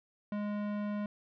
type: tone with tanh clipping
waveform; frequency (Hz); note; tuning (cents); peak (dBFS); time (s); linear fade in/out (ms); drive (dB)
sine; 207.2; G#3; -4; -35; 0.32-1.06; 2; 18
effects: none